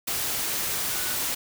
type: tone in noise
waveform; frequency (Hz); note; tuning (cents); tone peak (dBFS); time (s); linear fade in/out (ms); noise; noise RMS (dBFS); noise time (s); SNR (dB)
sine; 1476; F#6; -5; -39; 0.9-1.15; 10; white; -28; 0.07-1.35; -14
effects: none